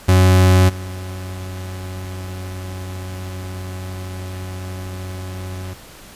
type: tone with level steps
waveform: 40% pulse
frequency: 92.6 Hz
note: F#2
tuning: 2 cents sharp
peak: -8 / -26 dBFS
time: 0.08-5.74 s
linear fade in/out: 10 ms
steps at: 0.68 s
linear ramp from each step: 20 ms
effects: pink hiss -41 dBFS RMS until 6.15 s + resampled to 32000 Hz